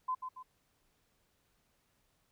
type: tone with echo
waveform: sine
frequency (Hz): 1023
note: C6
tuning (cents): -39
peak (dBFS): -31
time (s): 0.08-0.15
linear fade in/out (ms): 10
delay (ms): 140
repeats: 2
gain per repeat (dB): -7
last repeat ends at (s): 0.43
effects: pink hiss -75 dBFS RMS until 2.31 s